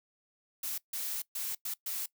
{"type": "noise bursts at uneven times", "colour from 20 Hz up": "blue", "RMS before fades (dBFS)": -36, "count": 5, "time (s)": [[0.63, 0.78], [0.93, 1.22], [1.35, 1.55], [1.65, 1.74], [1.86, 2.06]], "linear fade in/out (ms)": 5, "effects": ["noise-tail reverb RT60 0.1 s tail -21 dB re dry"]}